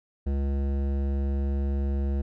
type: tone with hard clipping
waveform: triangle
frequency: 69.2 Hz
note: C#2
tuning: 2 cents flat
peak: -26 dBFS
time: 0.26-2.22 s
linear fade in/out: 10 ms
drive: 18 dB
effects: none